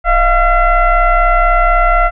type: tone with frequency modulation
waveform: sine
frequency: 699 Hz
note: F5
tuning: 1 cent sharp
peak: -7 dBFS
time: 0.04-2.11 s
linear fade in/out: 50 ms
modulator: 667 Hz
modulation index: 1.5
effects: none